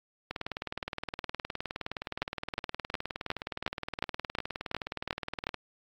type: two click trains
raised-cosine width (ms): 0.3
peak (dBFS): -18 / -13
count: 102 / 10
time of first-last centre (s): 0.31-5.543 / 2.22-5.469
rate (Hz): 19.3 / 2.77
effects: AAC 64 kbps